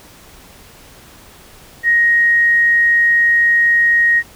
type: tone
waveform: sine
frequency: 1876 Hz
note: A#6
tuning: 11 cents sharp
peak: -9 dBFS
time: 1.83-4.23 s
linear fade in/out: 50 ms
effects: pink hiss -42 dBFS RMS until 4.35 s